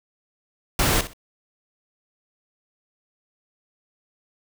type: noise with echo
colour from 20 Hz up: pink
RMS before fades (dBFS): -20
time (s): 0.79-1.01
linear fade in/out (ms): 2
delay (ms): 62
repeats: 2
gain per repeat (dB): -13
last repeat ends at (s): 1.134
effects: none